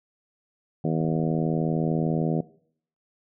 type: harmonic tone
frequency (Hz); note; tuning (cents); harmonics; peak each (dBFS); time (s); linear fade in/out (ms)
80; D#2; +49; 2 / 3 / 4 / 5 / 6 / 7 / 8 / 9; -25 / -29 / -31 / -33 / -35 / -36 / -37 / -38; 0.84-2.41; 5
type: click train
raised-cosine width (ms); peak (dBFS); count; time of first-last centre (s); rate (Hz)
2; -30; 33; 1.01-2.218; 26.5
effects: noise-tail reverb RT60 0.6 s tail -19 dB re dry